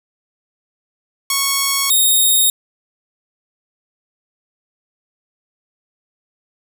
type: tone pair in turn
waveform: 5% pulse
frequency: 1105 / 3717 Hz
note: C#6 / A#7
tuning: -6 / -6 cents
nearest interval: octave + major sixth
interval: 2100 cents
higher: second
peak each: -3 dBFS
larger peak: neither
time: 1.3-1.9 / 1.9-2.5 s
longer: neither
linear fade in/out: 2 ms
effects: none